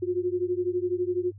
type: beating tone pair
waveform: sine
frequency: 354.1 / 366.1 Hz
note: F4 / F#4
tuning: +24 / -18 cents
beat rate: 12 Hz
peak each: -27 / -28 dBFS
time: 0.02-1.32 s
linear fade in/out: 10 ms
effects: added 100 Hz sine -43 dBFS peak until 1.38 s